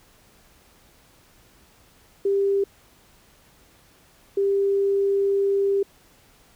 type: tone pair in turn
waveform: sine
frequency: 396.2 / 396.2 Hz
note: G4 / G4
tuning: +18 / +18 cents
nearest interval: unison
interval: 0 cents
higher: neither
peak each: -18 dBFS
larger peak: neither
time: 2.25-2.64 / 4.37-5.83 s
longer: second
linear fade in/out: 5 ms
effects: pink hiss -56 dBFS RMS until 6.55 s